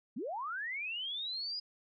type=linear sweep; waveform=sine; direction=up; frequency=184.1 to 4978 Hz; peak=-36 dBFS; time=0.16-1.6 s; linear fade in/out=10 ms; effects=none